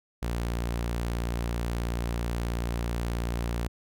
sawtooth tone, 58.5 Hz, A#1, 7 cents sharp, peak -24 dBFS, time 0.22-3.68 s, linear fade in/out 10 ms, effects none

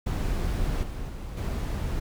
brown noise with level steps, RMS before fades -27 / -34 / -36 / -29 dBFS, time 0.06-2 s, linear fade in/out 10 ms, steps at 0.83 / 1.08 / 1.37 s, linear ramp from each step 2 ms, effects none

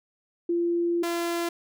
sine / sawtooth tone pair in turn, 343.3 / 341.3 Hz, F4 / F4, -30 / -40 cents, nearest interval unison, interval 10 cents, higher first, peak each -22 dBFS, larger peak neither, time 0.49-1.03 / 1.03-1.49 s, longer first, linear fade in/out 5 ms, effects none

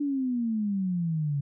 sine exponential sweep, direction down, 293.7 to 139 Hz, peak -25 dBFS, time 0-1.41 s, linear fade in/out 10 ms, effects none

